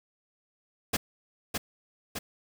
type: noise with echo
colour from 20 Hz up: pink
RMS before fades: -26 dBFS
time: 0.93-0.97 s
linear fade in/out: 10 ms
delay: 610 ms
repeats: 2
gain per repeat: -4 dB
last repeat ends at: 2.19 s
effects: none

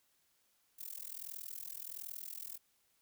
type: noise with amplitude modulation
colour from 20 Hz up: violet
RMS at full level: -42 dBFS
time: 0.78-2.58 s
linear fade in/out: 20 ms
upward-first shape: sine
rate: 41.4 Hz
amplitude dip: 100%
effects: white hiss -75 dBFS RMS until 3.01 s

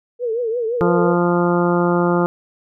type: tone with vibrato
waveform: sine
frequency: 466.2 Hz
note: A#4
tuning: in tune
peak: -18 dBFS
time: 0.19-1.16 s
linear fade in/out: 50 ms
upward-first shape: triangle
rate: 5.8 Hz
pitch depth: 130 cents each way
type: harmonic tone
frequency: 174.61 Hz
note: F3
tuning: in tune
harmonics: 1 / 2 / 3 / 4 / 5 / 6 / 7 / 8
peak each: -18 / -18 / -22 / -27 / -25 / -29 / -25 / -29 dBFS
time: 0.81-2.26 s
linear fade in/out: 0 ms
effects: none

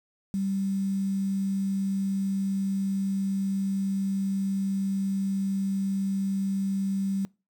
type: tone with quantisation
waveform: sine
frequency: 194.9 Hz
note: G3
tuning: 10 cents flat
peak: -25 dBFS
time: 0.34-7.25 s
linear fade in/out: 0 ms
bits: 8
effects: noise-tail reverb RT60 0.3 s tail -25 dB re dry

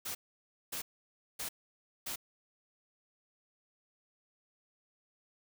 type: noise bursts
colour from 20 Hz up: white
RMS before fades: -39 dBFS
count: 4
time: 0.05-2.16 s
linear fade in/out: 10 ms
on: 100 ms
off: 570 ms
effects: none

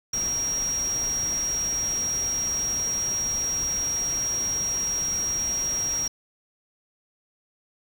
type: tone in noise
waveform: sine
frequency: 5640 Hz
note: F8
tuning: 16 cents sharp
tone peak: -24 dBFS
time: 0.13-6.08 s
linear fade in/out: 5 ms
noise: pink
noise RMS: -37 dBFS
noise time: 0.13-6.08 s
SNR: +10 dB
effects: none

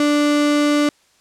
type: tone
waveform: 35% pulse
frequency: 293.7 Hz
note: D4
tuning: in tune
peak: -12 dBFS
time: 0-0.89 s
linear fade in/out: 2 ms
effects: white hiss -57 dBFS RMS until 1.2 s + low-pass 8000 Hz 12 dB/octave

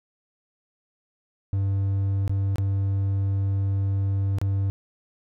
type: tone with dropouts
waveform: triangle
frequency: 98 Hz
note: G2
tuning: in tune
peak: -19 dBFS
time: 1.53-4.7 s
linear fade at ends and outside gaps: 0 ms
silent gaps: 2.278-2.295 / 2.558-2.583 / 4.385-4.415 s
effects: none

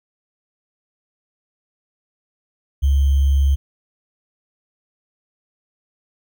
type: tone with sample-and-hold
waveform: sine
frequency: 69.3 Hz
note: C#2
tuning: in tune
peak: -12 dBFS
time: 2.82-3.56 s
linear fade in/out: 20 ms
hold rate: 3150 Hz
effects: none

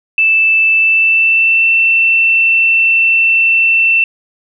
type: tone with pitch glide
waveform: sine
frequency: 2642 to 2682 Hz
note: E7 to E7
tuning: +3 to +29 cents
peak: -7 dBFS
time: 0.18-4.04 s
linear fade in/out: 2 ms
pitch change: +26 cents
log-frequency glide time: 0.72-1.72 s
effects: none

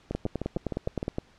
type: two click trains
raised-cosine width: 2 ms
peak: -15 / -17 dBFS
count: 11 / 7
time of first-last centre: 0.15-1.184 / 0.11-1.029 s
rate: 9.67 / 6.53 Hz
effects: pink hiss -59 dBFS RMS until 1.38 s + low-pass 5000 Hz 12 dB/octave

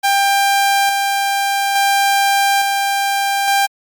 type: tone with tremolo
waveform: sawtooth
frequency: 794 Hz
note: G5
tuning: 22 cents sharp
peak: -8 dBFS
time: 0.03-3.67 s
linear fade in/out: 20 ms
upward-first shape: square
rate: 0.58 Hz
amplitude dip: 30%
effects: Opus 48 kbps

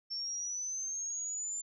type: linear sweep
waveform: sine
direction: up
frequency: 5400 to 7210 Hz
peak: -35 dBFS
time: 0.1-1.62 s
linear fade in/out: 20 ms
effects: none

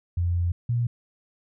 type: tone pair in turn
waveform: sine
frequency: 87 / 119.37 Hz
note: F2 / A#2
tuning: -6 / +42 cents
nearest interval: perfect fourth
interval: 548 cents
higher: second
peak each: -21 dBFS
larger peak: neither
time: 0.17-0.52 / 0.69-0.87 s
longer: first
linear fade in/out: 5 ms
effects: none

